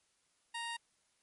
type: tone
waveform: 15% pulse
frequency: 932.3 Hz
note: A#5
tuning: in tune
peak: -32 dBFS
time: 0.54-0.77 s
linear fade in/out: 10 ms
effects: white hiss -75 dBFS RMS until 1.22 s + MP3 48 kbps